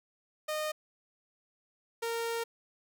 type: tone pair in turn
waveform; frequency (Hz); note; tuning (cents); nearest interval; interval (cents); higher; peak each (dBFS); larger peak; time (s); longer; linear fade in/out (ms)
sawtooth; 614 / 462; D#5 / A#4; -23 / -16; perfect fourth; 493; first; -28; neither; 0.48-0.72 / 2.02-2.44; second; 10
effects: none